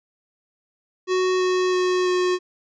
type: tone with pitch steps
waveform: square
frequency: 370 / 367.7 / 365.3 / 363 Hz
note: F#4 / F#4 / F#4 / F#4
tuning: 0 / -11 / -22 / -33 cents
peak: -19 dBFS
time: 1.07-2.39 s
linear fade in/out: 50 ms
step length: 330 ms
effects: resampled to 16000 Hz